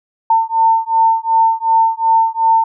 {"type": "beating tone pair", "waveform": "sine", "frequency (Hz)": [900, 902.7], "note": ["A5", "A5"], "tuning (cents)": [39, 44], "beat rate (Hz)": 2.7, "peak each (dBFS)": -13, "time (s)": [0.3, 2.64], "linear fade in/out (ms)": 5, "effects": []}